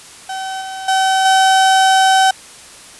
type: tone with level steps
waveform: 35% pulse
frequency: 764 Hz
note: G5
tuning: 45 cents flat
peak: -20 / -23 / -10 / -7 dBFS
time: 0.29-2.31 s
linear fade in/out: 5 ms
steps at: 0.61 / 0.88 / 1.25 s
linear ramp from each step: 5 ms
effects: white hiss -38 dBFS RMS until 2.99 s + resampled to 24000 Hz